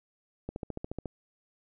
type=click train; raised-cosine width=2 ms; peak=-22 dBFS; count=9; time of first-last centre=0.49-1.057 s; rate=14.1 Hz; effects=none